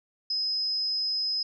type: tone with amplitude modulation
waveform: sine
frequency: 5080 Hz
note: D#8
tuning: 35 cents sharp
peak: -24 dBFS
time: 0.3-1.43 s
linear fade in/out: 5 ms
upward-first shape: sine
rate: 269 Hz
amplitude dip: 35%
effects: none